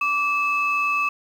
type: tone pair together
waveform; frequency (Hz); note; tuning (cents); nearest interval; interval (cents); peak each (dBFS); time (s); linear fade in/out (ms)
sine; 1162 / 2609; D6 / E7; -19 / -18; octave + major second; 1401; -21; 0.01-1.09; 5
effects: tanh soft clip ceiling -13 dBFS + 8-bit